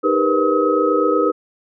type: tone cluster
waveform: sine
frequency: 310.8 / 400.6 / 473.8 / 502 / 1275 Hz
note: D#4 / G4 / A#4 / B4 / D#6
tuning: -2 / +38 / +28 / +28 / +42 cents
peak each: -20 dBFS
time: 0.03-1.32 s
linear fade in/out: 20 ms
effects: none